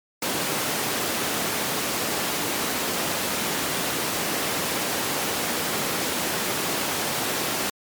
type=high-pass noise; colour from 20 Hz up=pink; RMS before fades=-26 dBFS; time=0.22-7.7 s; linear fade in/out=5 ms; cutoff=210 Hz; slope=12 dB/octave; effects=MP3 96 kbps